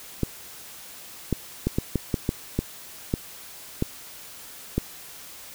clicks, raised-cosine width 3 ms, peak -9 dBFS, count 11, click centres 0.233 / 1.327 / 1.67 / 1.785 / 1.957 / 2.142 / 2.291 / 2.59 / 3.139 / 3.824 / 4.78 s, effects white hiss -43 dBFS RMS until 5.54 s

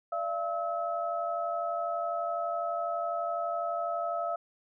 sine tone cluster, 589 / 681 / 1292 Hz, D5 / F5 / E6, +5 / -44 / -35 cents, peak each -38 / -31 / -35 dBFS, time 0.12-4.36 s, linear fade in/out 5 ms, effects none

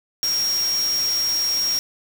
sine tone in noise, 5588 Hz, F8, in tune, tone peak -19 dBFS, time 0.23-1.79 s, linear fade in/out 0 ms, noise white, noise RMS -31 dBFS, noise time 0.23-1.79 s, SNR +9 dB, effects none

